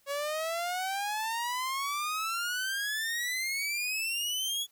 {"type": "exponential sweep", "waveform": "sawtooth", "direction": "up", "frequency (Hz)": [554.4, 3400], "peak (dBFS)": -27, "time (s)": [0.06, 4.67], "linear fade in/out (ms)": 50, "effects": ["white hiss -67 dBFS RMS until 4.71 s"]}